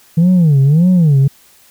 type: tone with vibrato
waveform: sine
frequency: 158 Hz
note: D#3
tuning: 27 cents sharp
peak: -4 dBFS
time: 0.17-1.28 s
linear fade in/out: 10 ms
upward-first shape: sine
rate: 1.7 Hz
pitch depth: 270 cents each way
effects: tanh soft clip ceiling -5 dBFS + white hiss -47 dBFS RMS until 1.7 s